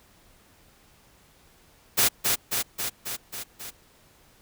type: noise with echo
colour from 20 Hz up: white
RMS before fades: -20 dBFS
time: 1.97-2.09 s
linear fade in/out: 20 ms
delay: 270 ms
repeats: 6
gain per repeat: -3 dB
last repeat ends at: 3.71 s
effects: pink hiss -58 dBFS RMS until 4.41 s